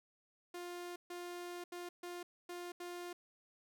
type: tone bursts at uneven times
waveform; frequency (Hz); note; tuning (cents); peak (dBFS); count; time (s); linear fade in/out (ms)
sawtooth; 352; F4; +14; -40; 6; 0.54-0.96 / 1.1-1.64 / 1.72-1.89 / 2.03-2.23 / 2.49-2.72 / 2.8-3.13; 5
effects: none